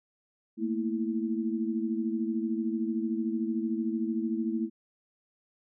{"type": "tone cluster", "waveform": "sine", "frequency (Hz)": [221.6, 234.9, 329], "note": ["A3", "A#3", "E4"], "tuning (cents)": [13, 13, -3], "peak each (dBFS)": [-31, -33, -32], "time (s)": [0.57, 4.7], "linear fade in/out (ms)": 50, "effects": []}